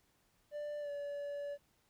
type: tone with pitch glide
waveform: triangle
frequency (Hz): 590 to 573.9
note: D5 to D5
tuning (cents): +8 to -40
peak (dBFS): -37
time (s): 0.51-1.58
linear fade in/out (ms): 50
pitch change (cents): -48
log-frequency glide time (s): 0.8-0.9
effects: pink hiss -74 dBFS RMS until 1.89 s

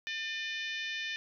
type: harmonic tone with a mistuned harmonic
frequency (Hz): 598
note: D5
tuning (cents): +31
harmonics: 3 / 4 / 5 / 6 / 7 / 8 / 9 / 10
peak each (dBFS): -38 / -40 / -43 / -42 / -50 / -53 / -53 / -54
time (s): 0.07-1.16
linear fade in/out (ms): 0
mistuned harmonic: 4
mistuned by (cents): +33
effects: none

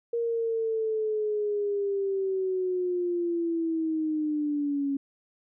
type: linear sweep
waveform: sine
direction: down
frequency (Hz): 469.7 to 275.6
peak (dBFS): -25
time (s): 0.13-4.97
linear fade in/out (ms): 5
effects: none

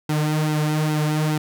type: tone with flanger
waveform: sawtooth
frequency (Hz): 153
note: D#3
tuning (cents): -29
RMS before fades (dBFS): -21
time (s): 0.09-1.38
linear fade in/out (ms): 5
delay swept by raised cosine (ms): 1.7 to 4.8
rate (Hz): 2.4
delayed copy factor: -0.7
effects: none

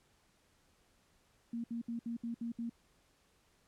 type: tone bursts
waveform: sine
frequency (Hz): 233.1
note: A#3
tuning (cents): 0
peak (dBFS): -36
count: 7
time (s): 1.53-2.696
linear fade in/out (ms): 5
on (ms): 110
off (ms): 66
effects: pink hiss -71 dBFS RMS until 3.67 s + low-pass 11000 Hz 12 dB/octave

